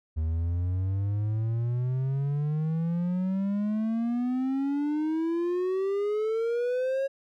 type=exponential sweep; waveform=triangle; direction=up; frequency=77.78 to 550 Hz; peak=-23 dBFS; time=0.16-7.08 s; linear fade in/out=20 ms; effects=none